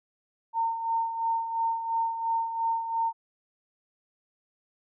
sine tone with tremolo, 912 Hz, A#5, 38 cents flat, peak -23 dBFS, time 0.53-3.13 s, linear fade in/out 50 ms, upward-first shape sine, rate 2.9 Hz, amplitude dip 60%, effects none

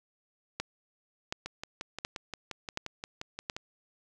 two click trains, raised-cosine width 0.2 ms, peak -20 / -15 dBFS, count 13 / 5, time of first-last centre 1.46-3.565 / 0.6-3.499 s, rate 5.7 / 1.38 Hz, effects none

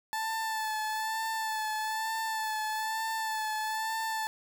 30% pulse tone with vibrato, 877 Hz, A5, 6 cents flat, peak -28 dBFS, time 0.13-4.27 s, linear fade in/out 0 ms, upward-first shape sine, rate 1.1 Hz, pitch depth 28 cents each way, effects none

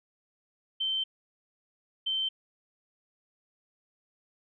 sine tone bursts at uneven times, 3104 Hz, G7, 18 cents flat, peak -27 dBFS, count 2, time 0.8-1.04 / 2.06-2.29 s, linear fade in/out 10 ms, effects none

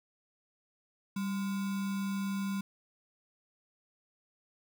sine tone with sample-and-hold, 196 Hz, G3, in tune, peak -31 dBFS, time 1.16-2.61 s, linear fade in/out 5 ms, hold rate 1225 Hz, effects none

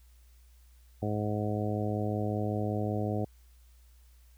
harmonic tone, 105.3 Hz, G#2, 24 cents sharp, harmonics 1 / 2 / 3 / 4 / 5 / 6 / 7, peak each -32 / -35 / -37 / -38 / -39 / -40 / -40 dBFS, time 1.02-3.25 s, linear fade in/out 5 ms, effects added 60 Hz sine -55 dBFS peak until 4.37 s + white hiss -68 dBFS RMS until 4.37 s

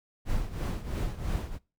brown noise with tremolo, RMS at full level -28 dBFS, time 0.25-1.59 s, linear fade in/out 50 ms, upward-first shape triangle, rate 3 Hz, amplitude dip 80%, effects noise-tail reverb RT60 0.3 s tail -22 dB re dry

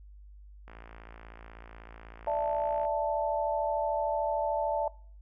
click train, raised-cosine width 0.5 ms, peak -33 dBFS, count 123, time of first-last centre 0.68-2.851 s, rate 56.2 Hz
sine chord, D suspended second, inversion none, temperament just, 587.3 / 660.7 / 881 Hz, D5 / E5 / A5, 0 / +4 / +2 cents, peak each -31 dBFS, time 2.27-4.88 s, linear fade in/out 2 ms
effects noise-tail reverb RT60 0.5 s tail -23 dB re dry + added 50 Hz sine -48 dBFS peak until 5.21 s

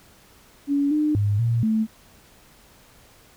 sine tone with pitch steps, 283.4 / 302.3 / 102.7 / 116.6 / 219.5 Hz, C#4 / D#4 / G#2 / A#2 / A3, +38 / -50 / -19 / +1 / -4 cents, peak -18 dBFS, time 0.67-1.87 s, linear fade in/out 50 ms, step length 240 ms, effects pink hiss -53 dBFS RMS until 3.36 s

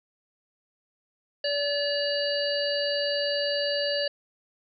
harmonic tone, 575 Hz, D5, 37 cents flat, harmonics 1 / 3 / 5 / 7 / 8, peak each -27 / -34 / -34 / -37 / -30 dBFS, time 1.44-4.08 s, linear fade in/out 5 ms, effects none

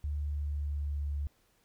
sine tone with pitch glide, 73.42 to 72.08 Hz, D2 to D2, 0 to -32 cents, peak -31 dBFS, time 0.04-1.27 s, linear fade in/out 0 ms, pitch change -32 cents, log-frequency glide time 0.15-1.16 s, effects pink hiss -70 dBFS RMS until 1.64 s

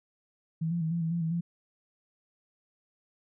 sine tone with pitch steps, 162 / 171.4 / 160.1 / 170 / 162.8 / 170.8 / 162 / 170.9 Hz, E3 / F3 / D#3 / F3 / E3 / F3 / E3 / F3, -30 / -32 / +50 / -46 / -21 / -38 / -30 / -37 cents, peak -27 dBFS, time 0.61-1.41 s, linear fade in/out 10 ms, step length 100 ms, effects none

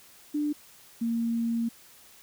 sine tone pair in turn, 296.3 / 231.3 Hz, D4 / A#3, +15 / -13 cents, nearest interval major third, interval 428 cents, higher first, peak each -25 dBFS, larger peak neither, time 0.34-0.53 / 1.01-1.69 s, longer second, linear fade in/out 10 ms, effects white hiss -54 dBFS RMS until 2.22 s

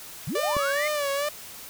sine linear sweep, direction up, 105 to 2164 Hz, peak -27 dBFS, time 0.27-0.88 s, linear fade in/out 5 ms
sawtooth tone with vibrato, 579 Hz, D5, 25 cents flat, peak -21 dBFS, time 0.35-1.29 s, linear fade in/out 5 ms, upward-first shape sine, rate 2.3 Hz, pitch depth 77 cents each way
click, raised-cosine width 3 ms, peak -19 dBFS, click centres 0.567 s
effects white hiss -42 dBFS RMS until 1.69 s

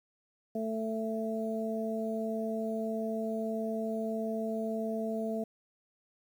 harmonic tone, 221.6 Hz, A3, 13 cents sharp, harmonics 1 / 2 / 3, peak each -34 / -37 / -36 dBFS, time 0.55-5.44 s, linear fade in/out 5 ms, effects 10-bit

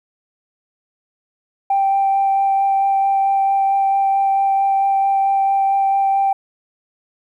sine tone with vibrato, 784 Hz, G5, in tune, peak -12 dBFS, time 1.7-6.33 s, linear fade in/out 5 ms, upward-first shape sine, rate 4.5 Hz, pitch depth 8 cents each way, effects tanh soft clip ceiling -9 dBFS + 9-bit

